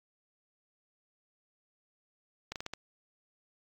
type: slowing click train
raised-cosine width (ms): 0.2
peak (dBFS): -20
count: 5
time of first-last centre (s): 2.52-2.736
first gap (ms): 38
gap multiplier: 1.24
effects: AAC 48 kbps